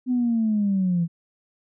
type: linear sweep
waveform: sine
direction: down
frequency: 255.1 to 164.81 Hz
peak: -18 dBFS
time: 0.06-1.08 s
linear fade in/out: 50 ms
effects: tanh soft clip ceiling -14 dBFS